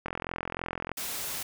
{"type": "click train", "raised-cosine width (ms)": 0.5, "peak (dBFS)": -17, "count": 38, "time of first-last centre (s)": [0.06, 0.916], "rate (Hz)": 43.2}
{"type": "noise", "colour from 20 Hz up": "white", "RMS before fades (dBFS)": -35, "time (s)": [0.97, 1.43], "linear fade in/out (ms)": 5}
{"effects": []}